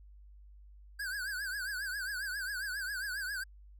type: tone with vibrato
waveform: square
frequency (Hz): 1568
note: G6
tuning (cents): 0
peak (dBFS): -36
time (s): 0.99-3.44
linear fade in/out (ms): 10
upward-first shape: triangle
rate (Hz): 7.4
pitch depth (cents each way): 150
effects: added 50 Hz sine -52 dBFS peak until 3.79 s

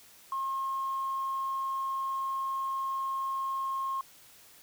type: tone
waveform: sine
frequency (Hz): 1074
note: C6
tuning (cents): +45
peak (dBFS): -29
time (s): 0.32-4.01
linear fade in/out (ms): 2
effects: tanh soft clip ceiling -25 dBFS + white hiss -56 dBFS RMS until 4.62 s

